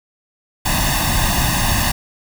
pink noise with comb filter, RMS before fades -17 dBFS, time 0.65-1.92 s, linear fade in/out 10 ms, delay 1.1 ms, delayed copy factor +0.95, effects none

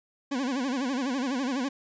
40% pulse tone with vibrato, 261.6 Hz, C4, in tune, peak -26 dBFS, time 0.31-1.69 s, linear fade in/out 10 ms, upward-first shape sine, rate 12 Hz, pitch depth 150 cents each way, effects resampled to 16000 Hz

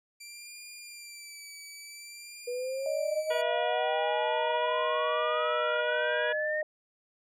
15% pulse tone with vibrato, 2349 Hz, D7, in tune, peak -37 dBFS, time 0.2-3.42 s, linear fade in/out 10 ms, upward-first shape sine, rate 0.53 Hz, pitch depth 44 cents each way
sine exponential sweep, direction up, 483.5 to 1864.7 Hz, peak -31 dBFS, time 2.47-6.62 s, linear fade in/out 10 ms
sine tone with pitch glide, 622.3 to 613 Hz, D#5 to D#5, 0 to -26 cents, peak -30 dBFS, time 2.86-6.63 s, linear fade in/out 2 ms, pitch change -26 cents, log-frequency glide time 5.26-5.49 s
harmonic tone, 483 Hz, B4, 39 cents flat, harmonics 1 / 2 / 3 / 4 / 5 / 6 / 7, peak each -34 / -37 / -39 / -40 / -41 / -42 / -42 dBFS, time 3.3-6.33 s, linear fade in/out 10 ms
effects none

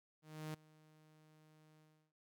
sawtooth tone with ADSR envelope, 155.1 Hz, D#3, 5 cents flat, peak -38 dBFS, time 0.22-2.13 s, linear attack 320 ms, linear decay 7 ms, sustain -23 dB, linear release 350 ms, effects none

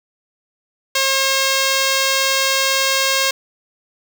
5% pulse tone, 538 Hz, C5, 48 cents sharp, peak -3 dBFS, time 0.95-3.31 s, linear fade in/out 5 ms, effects none

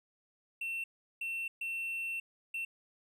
triangle tone bursts at uneven times, 2700 Hz, E7, 41 cents sharp, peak -33 dBFS, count 4, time 0.61-0.84 / 1.21-1.48 / 1.61-2.2 / 2.54-2.65 s, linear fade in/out 5 ms, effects none

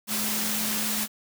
sine tone in noise, 214.2 Hz, A3, 46 cents flat, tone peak -33 dBFS, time 0.07-1.08 s, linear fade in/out 50 ms, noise white, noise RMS -28 dBFS, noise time 0.07-1.08 s, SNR -8 dB, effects high-pass 100 Hz 12 dB/octave

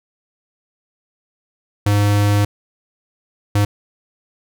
square tone bursts at uneven times, 102.6 Hz, G#2, 21 cents flat, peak -13 dBFS, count 2, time 1.86-2.45 / 3.55-3.65 s, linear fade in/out 5 ms, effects none

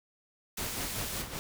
white band-pass noise, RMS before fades -39 dBFS, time 0.57-1.22 s, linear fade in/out 5 ms, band 1200 to 16000 Hz, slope 12 dB/octave
pink noise with tremolo, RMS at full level -36 dBFS, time 0.58-1.39 s, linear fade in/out 0 ms, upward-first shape sine, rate 5.3 Hz, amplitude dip 60%
effects none

